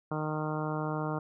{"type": "harmonic tone", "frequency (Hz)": 153.9, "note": "D#3", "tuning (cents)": -19, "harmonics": [1, 2, 3, 4, 5, 6, 7, 8, 9], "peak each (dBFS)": [-34, -37, -39, -40, -41, -42, -42, -43, -44], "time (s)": [0.11, 1.19], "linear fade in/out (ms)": 5, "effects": []}